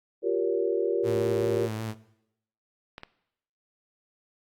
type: chord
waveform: sine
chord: G half-diminished seventh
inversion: third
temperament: just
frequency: 352.8 / 392 / 470.4 / 564.5 Hz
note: F4 / G4 / Bb4 / Db5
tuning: +18 / 0 / +16 / +31 cents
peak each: -29 / -28 / -27 / -33 dBFS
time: 0.22-1.69 s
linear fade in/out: 50 ms
type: tone with vibrato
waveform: sawtooth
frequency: 110 Hz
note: A2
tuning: in tune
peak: -27 dBFS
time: 1.03-1.95 s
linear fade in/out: 50 ms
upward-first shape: square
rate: 5.3 Hz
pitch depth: 22 cents each way
type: clicks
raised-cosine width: 0.3 ms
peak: -23 dBFS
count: 2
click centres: 2.981 / 3.034 s
effects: noise-tail reverb RT60 0.8 s tail -18 dB re dry + Opus 48 kbps